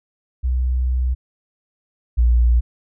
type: tone pair in turn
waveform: sine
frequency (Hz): 63 / 59.46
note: B1 / A#1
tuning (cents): +35 / +35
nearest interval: minor second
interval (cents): 100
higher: first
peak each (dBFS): -16 / -11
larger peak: second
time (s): 0.43-1.15 / 2.17-2.61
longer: first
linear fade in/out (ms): 20
effects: none